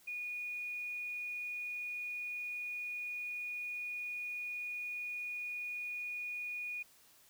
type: tone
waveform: sine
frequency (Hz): 2455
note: D#7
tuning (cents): -24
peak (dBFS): -38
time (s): 0.07-6.83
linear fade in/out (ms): 10
effects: white hiss -64 dBFS RMS until 7.29 s